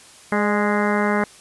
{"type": "harmonic tone with a mistuned harmonic", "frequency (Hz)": 207.7, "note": "G#3", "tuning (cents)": 0, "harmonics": [1, 2, 3, 4, 5, 6, 7, 8, 9, 10], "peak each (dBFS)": [-21, -24, -26, -27, -28, -29, -29, -30, -31, -31], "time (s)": [0.32, 1.24], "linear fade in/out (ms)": 2, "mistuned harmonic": 3, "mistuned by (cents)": -35, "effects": ["white hiss -46 dBFS RMS until 1.4 s", "resampled to 24000 Hz"]}